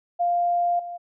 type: tone with level steps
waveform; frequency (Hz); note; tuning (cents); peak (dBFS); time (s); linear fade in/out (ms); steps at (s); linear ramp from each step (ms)
sine; 698.5; F5; 0; -19 / -31; 0.19-0.98; 20; 0.79; 5
effects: none